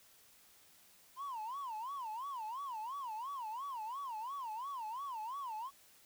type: tone with vibrato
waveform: triangle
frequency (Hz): 987.8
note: B5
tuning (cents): 0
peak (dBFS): -37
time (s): 1.16-5.71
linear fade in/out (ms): 50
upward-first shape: sine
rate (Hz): 2.9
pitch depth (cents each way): 250
effects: tanh soft clip ceiling -35 dBFS + white hiss -64 dBFS RMS until 6.05 s